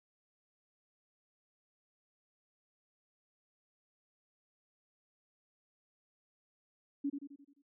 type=tone with echo; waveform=sine; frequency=282.2 Hz; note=C#4; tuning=31 cents sharp; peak=-31 dBFS; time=7.04-7.1 s; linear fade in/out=10 ms; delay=87 ms; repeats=6; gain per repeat=-6 dB; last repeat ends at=7.622 s; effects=none